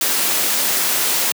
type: noise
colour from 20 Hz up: white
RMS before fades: -18 dBFS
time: 0.01-1.32 s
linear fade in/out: 2 ms
effects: high-pass 200 Hz 12 dB/octave